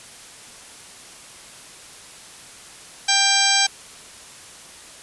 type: harmonic tone with a mistuned harmonic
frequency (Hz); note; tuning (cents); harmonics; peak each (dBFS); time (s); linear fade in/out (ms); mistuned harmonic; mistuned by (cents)
790; G5; +13; 1 / 2 / 3 / 4 / 5 / 6 / 7 / 8 / 10; -24 / -24 / -24 / -24 / -24 / -24 / -24 / -24 / -24; 3.08-3.67; 10; 4; +20
effects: white hiss -42 dBFS RMS until 5.02 s + resampled to 24000 Hz